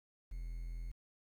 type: tone with quantisation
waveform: triangle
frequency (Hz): 42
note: E1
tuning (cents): +33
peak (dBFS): -38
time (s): 0.31-0.92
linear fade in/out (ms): 10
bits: 11
effects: none